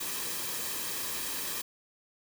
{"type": "noise with comb filter", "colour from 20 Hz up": "white", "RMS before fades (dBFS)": -35, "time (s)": [0, 1.62], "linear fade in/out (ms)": 10, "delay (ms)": 1.4, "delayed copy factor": -0.5, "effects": []}